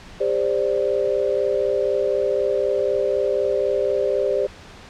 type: chord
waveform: sine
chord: G suspended fourth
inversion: none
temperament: equal with one note detuned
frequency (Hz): 401.2 / 523.3 / 587.3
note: G4 / C5 / D5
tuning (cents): +40 / 0 / 0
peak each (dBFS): -22 / -22 / -23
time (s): 0.2-4.47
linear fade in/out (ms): 10
effects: pink hiss -42 dBFS RMS until 4.89 s + low-pass 5000 Hz 12 dB/octave